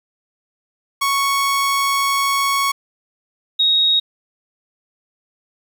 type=tone pair in turn; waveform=sawtooth / sine; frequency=1108.7 / 3766 Hz; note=C#6 / A#7; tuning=0 / +17 cents; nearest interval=octave + major sixth; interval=2117 cents; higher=second; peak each=-12 dBFS; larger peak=neither; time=1.01-2.72 / 3.59-4 s; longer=first; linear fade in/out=10 ms; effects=8-bit